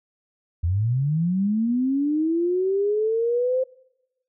sine linear sweep, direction up, 79.7 to 523.3 Hz, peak -19 dBFS, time 0.63-3.64 s, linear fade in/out 10 ms, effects noise-tail reverb RT60 1.0 s tail -25 dB re dry

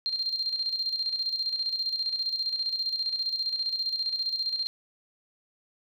sine tone with tremolo, 4186 Hz, C8, in tune, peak -25 dBFS, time 0.06-4.67 s, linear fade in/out 0 ms, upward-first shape square, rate 15 Hz, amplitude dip 55%, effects none

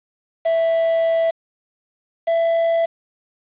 triangle tone pair in turn, 659.3 / 665.8 Hz, E5 / E5, 0 / +17 cents, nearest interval unison, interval 17 cents, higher second, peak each -13 dBFS, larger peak neither, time 0.45-1.31 / 2.27-2.86 s, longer first, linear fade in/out 10 ms, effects resampled to 8000 Hz + 7-bit

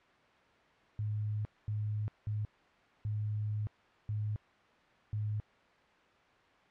sine tone bursts at uneven times, 105.8 Hz, G#2, 33 cents sharp, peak -32 dBFS, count 6, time 0.99-1.45 / 1.68-2.08 / 2.27-2.45 / 3.05-3.67 / 4.09-4.36 / 5.13-5.4 s, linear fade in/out 0 ms, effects white hiss -63 dBFS RMS until 6.7 s + low-pass 2000 Hz 12 dB/octave

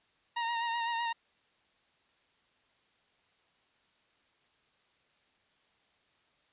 sawtooth tone with vibrato, 932.3 Hz, A#5, in tune, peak -27 dBFS, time 0.36-1.13 s, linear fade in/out 10 ms, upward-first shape sine, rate 7.9 Hz, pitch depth 32 cents each way, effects white hiss -70 dBFS RMS until 6.52 s + resampled to 8000 Hz

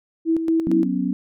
sine tone with tremolo, 326.2 Hz, E4, 18 cents flat, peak -15 dBFS, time 0.25-0.87 s, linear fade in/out 50 ms, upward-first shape square, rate 4.3 Hz, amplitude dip 55%
sine chord, F# suspended fourth, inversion none, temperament equal, 185 / 246.9 / 277.2 Hz, F#3 / B3 / C#4, 0 / 0 / 0 cents, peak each -24 dBFS, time 0.67-1.13 s, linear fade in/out 0 ms
effects none

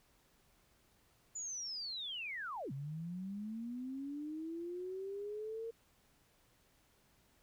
sine linear two-way sweep, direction down then up, 7040 to 132.1 to 460.9 Hz, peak -40 dBFS, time 1.35-5.71 s, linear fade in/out 10 ms, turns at 2.72 s, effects pink hiss -71 dBFS RMS until 7.42 s

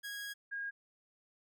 sawtooth / sine tone pair in turn, 1648 / 1629.1 Hz, G#6 / G#6, -14 / -34 cents, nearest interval unison, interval 20 cents, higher first, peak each -37 / -37 dBFS, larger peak neither, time 0.03-0.34 / 0.51-0.71 s, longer first, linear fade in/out 20 ms, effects none

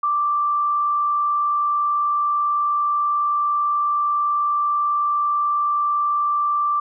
sine tone with frequency modulation, 1174.7 Hz, D6, in tune, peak -17 dBFS, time 0.03-6.8 s, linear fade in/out 5 ms, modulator 58.3 Hz, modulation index 0.21, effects none

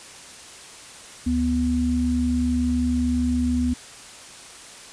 sine tone pair together, 73.42 / 247 Hz, D2 / B3, 0 / 0 cents, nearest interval octave + major sixth, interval 2100 cents, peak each -25 / -20 dBFS, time 1.26-3.74 s, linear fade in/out 10 ms, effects white hiss -42 dBFS RMS until 4.92 s + resampled to 22050 Hz

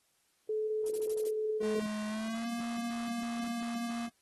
sine tone, 431.7 Hz, A4, 33 cents flat, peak -30 dBFS, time 0.49-1.8 s, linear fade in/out 5 ms
violet noise bursts, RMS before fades -41 dBFS, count 6, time 0.86-1.292 s, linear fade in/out 2 ms, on 42 ms, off 36 ms
square tone with pitch glide, 212.4 to 234.3 Hz, G#3 to A#3, +39 to +9 cents, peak -35 dBFS, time 1.6-4.1 s, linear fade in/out 50 ms, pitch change +170 cents, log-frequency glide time 2.07-2.49 s
effects white hiss -73 dBFS RMS until 4.21 s + AAC 32 kbps

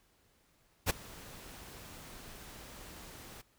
pink noise with ADSR envelope, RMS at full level -27 dBFS, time 0.86-3.42 s, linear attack 38 ms, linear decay 15 ms, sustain -23 dB, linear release 13 ms, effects pink hiss -70 dBFS RMS until 3.58 s

